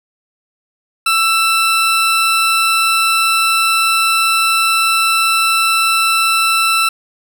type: tone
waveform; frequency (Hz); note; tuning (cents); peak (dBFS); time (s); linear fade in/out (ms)
20% pulse; 1331; E6; +16; -6; 1.06-6.89; 5
effects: none